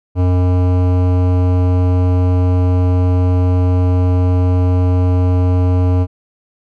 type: tone with hard clipping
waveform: sine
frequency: 90.4 Hz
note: F#2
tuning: 40 cents flat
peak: -12 dBFS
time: 0.15-6.07 s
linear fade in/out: 50 ms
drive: 16 dB
effects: none